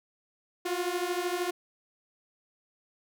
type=beating tone pair; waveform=sawtooth; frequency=349.2 / 362.2 Hz; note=F4 / F#4; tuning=0 / -37 cents; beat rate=13 Hz; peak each=-28 dBFS; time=0.65-1.51 s; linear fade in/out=10 ms; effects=none